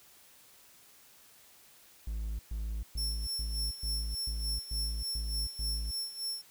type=tone bursts; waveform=triangle; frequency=54.2 Hz; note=A1; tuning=25 cents flat; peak=-31 dBFS; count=9; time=2.07-5.91 s; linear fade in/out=5 ms; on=320 ms; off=120 ms
type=tone with tremolo; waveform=sawtooth; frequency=5400 Hz; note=E8; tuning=41 cents sharp; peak=-30 dBFS; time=2.97-6.42 s; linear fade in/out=10 ms; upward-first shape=sine; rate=3.4 Hz; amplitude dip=75%
effects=white hiss -59 dBFS RMS until 6.5 s